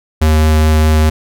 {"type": "tone with vibrato", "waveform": "square", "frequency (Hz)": 77.78, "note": "D#2", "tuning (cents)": 0, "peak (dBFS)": -8, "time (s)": [0.21, 1.1], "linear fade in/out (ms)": 10, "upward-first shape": "triangle", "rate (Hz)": 4.8, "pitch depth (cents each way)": 8, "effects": []}